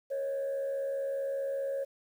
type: tone with frequency modulation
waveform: sine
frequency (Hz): 548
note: C#5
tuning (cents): -20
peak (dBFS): -29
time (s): 0.1-1.85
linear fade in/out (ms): 20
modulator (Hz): 75.2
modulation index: 0.37
effects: tanh soft clip ceiling -28 dBFS + 10-bit